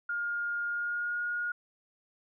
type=tone with pitch glide; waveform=sine; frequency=1416 to 1434.9 Hz; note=F6 to F6; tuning=+23 to +46 cents; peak=-30 dBFS; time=0.09-1.52 s; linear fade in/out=5 ms; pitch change=+23 cents; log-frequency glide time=0.66-1.21 s; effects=none